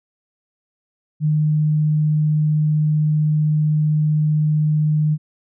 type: tone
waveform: sine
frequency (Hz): 152.6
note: D#3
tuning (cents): -33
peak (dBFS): -14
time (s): 1.2-5.18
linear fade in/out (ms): 50
effects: none